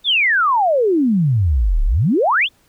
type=exponential two-way sweep; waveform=sine; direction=down then up; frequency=3695 to 32.22 to 3695 Hz; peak=-12 dBFS; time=0.04-2.49 s; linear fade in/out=50 ms; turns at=1.84 s; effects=pink hiss -57 dBFS RMS until 2.68 s